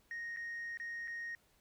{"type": "tone with dropouts", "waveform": "sine", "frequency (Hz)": 1864.7, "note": "A#6", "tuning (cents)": 0, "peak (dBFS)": -38, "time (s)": [0.11, 1.35], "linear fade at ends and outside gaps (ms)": 1, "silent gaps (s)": [[0.363, 0.37], [0.773, 0.799], [1.075, 1.079]], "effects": ["tanh soft clip ceiling -38 dBFS", "pink hiss -71 dBFS RMS until 1.6 s"]}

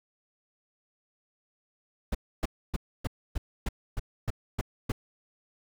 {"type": "noise bursts", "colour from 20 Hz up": "brown", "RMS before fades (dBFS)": -28, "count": 10, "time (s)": [2.12, 4.92], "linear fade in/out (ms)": 5, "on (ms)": 28, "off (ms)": 280, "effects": []}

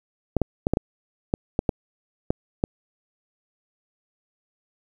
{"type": "clicks", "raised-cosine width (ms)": 2, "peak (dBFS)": -7, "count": 10, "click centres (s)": [0.367, 0.417, 0.669, 0.736, 0.771, 1.339, 1.591, 1.692, 2.305, 2.639], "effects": ["8-bit"]}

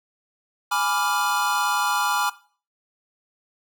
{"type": "chord", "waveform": "square", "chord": "G# diminished seventh", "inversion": "none", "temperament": "equal", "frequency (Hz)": [830.6, 987.8, 1174.7, 1396.9], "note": ["G#5", "B5", "D6", "F6"], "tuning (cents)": [0, 0, 0, 0], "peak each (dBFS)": -27, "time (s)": [0.71, 2.3], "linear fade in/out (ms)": 10, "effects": ["noise-tail reverb RT60 0.4 s tail -17 dB re dry"]}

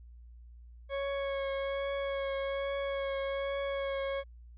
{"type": "tone with vibrato", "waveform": "40% pulse", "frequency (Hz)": 551, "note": "C#5", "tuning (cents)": -11, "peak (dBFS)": -31, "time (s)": [0.89, 4.24], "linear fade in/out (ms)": 50, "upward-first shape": "triangle", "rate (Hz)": 1.2, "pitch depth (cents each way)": 17, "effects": ["added 59 Hz sine -49 dBFS peak until 4.57 s", "resampled to 8000 Hz"]}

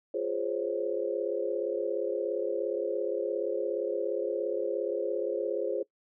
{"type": "chord", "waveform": "sine", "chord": "Db major seventh", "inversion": "first", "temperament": "equal with one note detuned", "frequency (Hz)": [349.2, 415.3, 517.2, 554.4], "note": ["F4", "Ab4", "C5", "Db5"], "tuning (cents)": [0, 0, -20, 0], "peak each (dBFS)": [-35, -33, -33, -35], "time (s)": [0.14, 5.83], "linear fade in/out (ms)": 5, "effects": ["noise-tail reverb RT60 0.1 s tail -22 dB re dry"]}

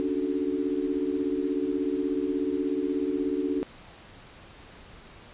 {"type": "chord", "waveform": "sine", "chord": "D major seventh", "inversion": "third", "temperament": "equal", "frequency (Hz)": [277.2, 293.7, 370, 440], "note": ["C#4", "D4", "F#4", "A4"], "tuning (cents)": [0, 0, 0, 0], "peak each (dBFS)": [-31, -29, -30, -34], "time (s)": [0, 3.63], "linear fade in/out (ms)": 0, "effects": ["pink hiss -49 dBFS RMS until 5.33 s", "resampled to 8000 Hz"]}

